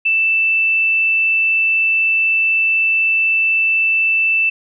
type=tone; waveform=sine; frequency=2652 Hz; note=E7; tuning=10 cents sharp; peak=-12 dBFS; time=0.05-4.5 s; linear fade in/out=10 ms; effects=none